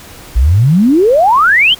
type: exponential sweep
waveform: sine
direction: up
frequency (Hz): 53.8 to 3297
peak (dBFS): -5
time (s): 0.35-1.75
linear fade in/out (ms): 20
effects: pink hiss -34 dBFS RMS until 1.79 s